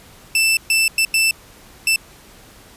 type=tone bursts at uneven times; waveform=sawtooth; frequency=2656 Hz; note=E7; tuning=12 cents sharp; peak=-10 dBFS; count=5; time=0.35-0.57 / 0.7-0.88 / 0.98-1.05 / 1.14-1.31 / 1.87-1.96 s; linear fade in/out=2 ms; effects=pink hiss -45 dBFS RMS until 2.76 s + resampled to 32000 Hz